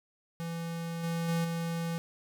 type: tone with level steps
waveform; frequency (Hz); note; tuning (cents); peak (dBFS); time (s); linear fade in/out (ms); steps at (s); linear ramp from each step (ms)
square; 167.2; E3; +25; -35 / -31 / -28 / -32; 0.4-1.98; 0; 1.03 / 1.28 / 1.44; 10
effects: none